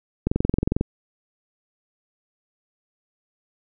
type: click train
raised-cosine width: 3 ms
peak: -7 dBFS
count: 13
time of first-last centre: 0.27-0.811 s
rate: 22.2 Hz
effects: none